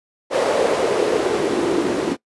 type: noise with band-pass filter sweep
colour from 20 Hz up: white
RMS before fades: -19 dBFS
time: 0.3-2.17 s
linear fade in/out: 50 ms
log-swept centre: 540 to 310 Hz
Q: 3.7
effects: noise-tail reverb RT60 0.1 s tail -21 dB re dry + resampled to 24000 Hz